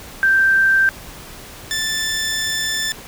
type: tone pair in turn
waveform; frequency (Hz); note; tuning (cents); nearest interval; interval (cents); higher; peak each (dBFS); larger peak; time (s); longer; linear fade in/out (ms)
sine / 15% pulse; 1568 / 1763.4; G6 / A6; 0 / +3; major second; 203; second; -11 / -13; first; 0.23-0.89 / 1.71-2.92; second; 0
effects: pink hiss -37 dBFS RMS until 3.07 s